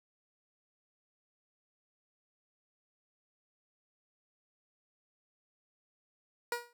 15% pulse tone with exponential decay, 478.6 Hz, A#4, 46 cents sharp, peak -23 dBFS, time 6.52-6.73 s, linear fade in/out 2 ms, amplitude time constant 45 ms, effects none

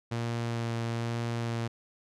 sawtooth tone with vibrato, 116.54 Hz, A#2, in tune, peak -26 dBFS, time 0.11-1.68 s, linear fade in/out 10 ms, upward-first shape sine, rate 1.1 Hz, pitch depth 12 cents each way, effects low-pass 7000 Hz 12 dB/octave

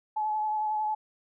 sine tone with vibrato, 856 Hz, A5, 48 cents flat, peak -26 dBFS, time 0.16-0.95 s, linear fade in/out 10 ms, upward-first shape triangle, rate 11 Hz, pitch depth 24 cents each way, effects none

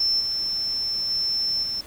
sine tone with level steps, 5340 Hz, E8, 22 cents sharp, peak -18 / -23 / -21 / -25 dBFS, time 0-1.81 s, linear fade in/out 5 ms, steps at 0.2 / 1.1 / 1.63 s, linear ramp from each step 5 ms, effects tanh soft clip ceiling -14 dBFS + pink hiss -45 dBFS RMS until 1.86 s

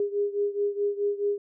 sine beating tone pair, 406.2 / 410.9 Hz, G#4 / G#4, -38 / -18 cents, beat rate 4.7 Hz, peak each -26 / -29 dBFS, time 0-1.38 s, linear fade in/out 2 ms, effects none

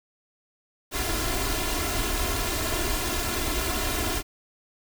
pink noise with comb filter, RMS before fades -27 dBFS, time 0.91-4.23 s, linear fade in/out 50 ms, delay 2.9 ms, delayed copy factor +0.75, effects none

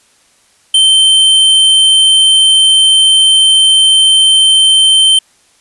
square tone, 3107 Hz, G7, 16 cents flat, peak -5 dBFS, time 0.74-5.19 s, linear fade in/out 5 ms, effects white hiss -50 dBFS RMS until 5.6 s + resampled to 24000 Hz

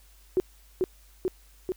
sine tone with echo, 370 Hz, F#4, in tune, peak -19 dBFS, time 0.37-0.4 s, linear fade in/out 0 ms, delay 440 ms, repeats 3, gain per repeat -2 dB, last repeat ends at 1.72 s, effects added 50 Hz sine -54 dBFS peak until 1.76 s + white hiss -60 dBFS RMS until 1.76 s

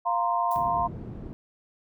sine chord, F suspended fourth, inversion none, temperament equal with one note detuned, 698.5 / 932.3 / 1043.5 Hz, F5 / Bb5 / C6, 0 / 0 / -5 cents, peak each -27 dBFS, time 0.05-0.88 s, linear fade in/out 20 ms
violet noise with exponential decay, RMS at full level -39 dBFS, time 0.51-0.72 s, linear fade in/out 2 ms, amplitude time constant 45 ms
white low-pass noise, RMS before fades -38 dBFS, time 0.56-1.33 s, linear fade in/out 0 ms, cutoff 200 Hz, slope 12 dB/octave
effects none

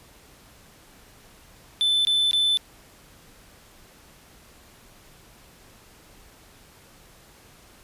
triangle tone bursts, 3520 Hz, A7, in tune, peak -17 dBFS, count 3, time 1.81-2.572 s, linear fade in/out 0 ms, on 240 ms, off 21 ms, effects pink hiss -52 dBFS RMS until 7.83 s + resampled to 32000 Hz

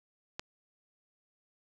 click, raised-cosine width 0.2 ms, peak -19 dBFS, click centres 0.395 s, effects none

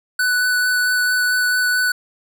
square tone with vibrato, 1490 Hz, F#6, 12 cents sharp, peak -16 dBFS, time 0.19-1.92 s, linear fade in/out 5 ms, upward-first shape sine, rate 4.5 Hz, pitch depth 9 cents each way, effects none

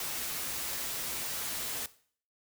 white noise with comb filter, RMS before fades -36 dBFS, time 0-1.86 s, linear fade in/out 2 ms, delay 10 ms, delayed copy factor -0.5, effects noise-tail reverb RT60 0.5 s tail -17 dB re dry

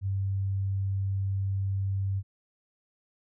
sine tone, 97.4 Hz, G2, 11 cents flat, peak -26 dBFS, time 0.01-2.23 s, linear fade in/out 50 ms, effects none

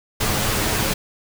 pink noise with comb filter, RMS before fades -21 dBFS, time 0.2-0.94 s, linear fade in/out 10 ms, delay 9.4 ms, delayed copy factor +0.5, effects none

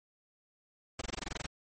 pink noise bursts, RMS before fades -37 dBFS, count 11, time 0.99-1.464 s, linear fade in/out 5 ms, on 24 ms, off 21 ms, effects MP3 32 kbps

